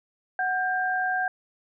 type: tone pair together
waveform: sine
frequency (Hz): 740 / 1590.8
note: F#5 / G6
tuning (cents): 0 / +25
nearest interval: octave + minor second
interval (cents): 1325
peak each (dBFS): -26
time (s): 0.39-1.28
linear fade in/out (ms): 2
effects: none